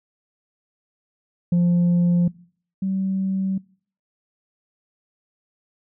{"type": "tone pair in turn", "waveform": "sine", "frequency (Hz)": [174.61, 191.33], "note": ["F3", "G3"], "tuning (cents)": [0, -42], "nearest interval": "major second", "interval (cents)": 158, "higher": "second", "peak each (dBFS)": [-12, -20], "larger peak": "first", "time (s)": [[1.52, 2.28], [2.82, 3.58]], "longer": "neither", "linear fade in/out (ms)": 5, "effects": ["noise-tail reverb RT60 0.5 s tail -23 dB re dry", "tanh soft clip ceiling -14 dBFS"]}